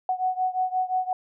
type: beating tone pair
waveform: sine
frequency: 740 / 745.7 Hz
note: F#5 / F#5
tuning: 0 / +13 cents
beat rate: 5.7 Hz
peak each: -25 / -27 dBFS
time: 0.09-1.13 s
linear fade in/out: 2 ms
effects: none